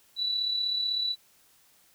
sine tone with amplitude modulation, 3951 Hz, B7, in tune, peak -24 dBFS, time 0.16-1.16 s, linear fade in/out 50 ms, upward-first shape sine, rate 36 Hz, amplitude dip 45%, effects white hiss -62 dBFS RMS until 1.94 s

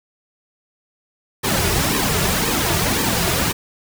pink noise with flanger, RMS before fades -19 dBFS, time 1.43-3.53 s, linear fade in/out 20 ms, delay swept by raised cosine 1.4 to 3.9 ms, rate 1.9 Hz, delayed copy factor -0.7, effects none

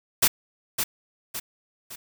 white noise with echo, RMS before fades -18 dBFS, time 0.22-0.28 s, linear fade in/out 10 ms, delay 560 ms, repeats 3, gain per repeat -7 dB, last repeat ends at 1.96 s, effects none

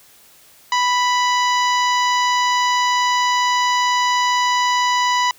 harmonic tone, 987.8 Hz, B5, in tune, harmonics 1 / 2 / 3 / 4 / 5 / 6 / 7, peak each -16 / -22 / -26 / -28 / -30 / -32 / -33 dBFS, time 0.72-5.31 s, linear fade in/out 2 ms, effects white hiss -49 dBFS RMS until 5.38 s

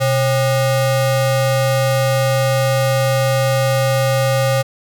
square ring-modulated tone, 334.3 Hz, E4, 24 cents sharp, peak -11 dBFS, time 0-4.63 s, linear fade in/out 20 ms, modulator 208 Hz, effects none

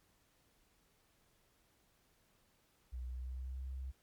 sine tone with pitch glide, 62 to 65.57 Hz, B1 to C2, +7 to +4 cents, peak -40 dBFS, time 2.92-3.92 s, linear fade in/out 20 ms, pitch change +97 cents, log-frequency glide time 3.05-3.64 s, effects pink hiss -73 dBFS RMS until 4.02 s + MP3 96 kbps

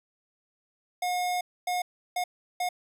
square tone bursts at uneven times, 720 Hz, F#5, 47 cents flat, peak -27 dBFS, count 4, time 1.02-1.41 / 1.67-1.82 / 2.16-2.24 / 2.6-2.69 s, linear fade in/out 5 ms, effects resampled to 32000 Hz

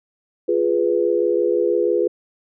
sine chord, F diminished, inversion none, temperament equal, 349.2 / 415.3 / 493.9 Hz, F4 / Ab4 / Cb5, 0 / 0 / 0 cents, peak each -20 dBFS, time 0.48-2.08 s, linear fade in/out 10 ms, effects none

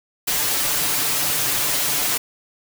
white noise with comb filter, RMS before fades -21 dBFS, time 0.27-2.18 s, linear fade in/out 10 ms, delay 6.8 ms, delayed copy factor +0.95, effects none

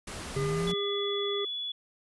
pink noise, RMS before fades -39 dBFS, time 0.07-0.72 s, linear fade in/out 5 ms
sine linear sweep, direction up, 137.8 to 180.7 Hz, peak -30 dBFS, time 0.36-0.74 s, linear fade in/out 5 ms
harmonic tone, 403.7 Hz, G#4, 49 cents flat, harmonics 1 / 3 / 5, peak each -30 / -39 / -44 dBFS, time 0.36-1.45 s, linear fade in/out 5 ms
sine tone, 3415 Hz, G#7, 48 cents sharp, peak -32 dBFS, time 0.67-1.72 s, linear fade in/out 5 ms
effects resampled to 24000 Hz

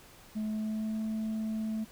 sine tone with pitch glide, 215.2 to 219 Hz, A3 to A3, -38 to -8 cents, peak -28 dBFS, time 0.35-1.85 s, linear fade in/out 20 ms, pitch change +30 cents, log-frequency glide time 0.46-1.02 s, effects tanh soft clip ceiling -30 dBFS + pink hiss -55 dBFS RMS until 1.91 s

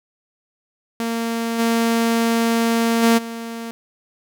sawtooth tone with level steps, 230 Hz, A#3, 23 cents flat, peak -17 / -12 / -8 / -24 dBFS, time 1-3.71 s, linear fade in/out 0 ms, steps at 1.58 / 3.02 / 3.17 s, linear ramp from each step 20 ms, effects none

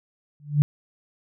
sine tone with exponential growth, 146.83 Hz, D3, in tune, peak -10 dBFS, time 0.4-0.62 s, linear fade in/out 0 ms, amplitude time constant 46 ms, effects none

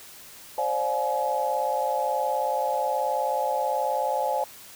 sine chord, D half-diminished seventh, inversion third, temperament just, 528.6 / 587.3 / 704.8 / 845.8 Hz, C5 / D5 / F5 / Ab5, +18 / 0 / +16 / +31 cents, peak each -29 / -30 / -31 / -26 dBFS, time 0.58-4.44 s, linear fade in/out 2 ms, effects white hiss -46 dBFS RMS until 4.75 s

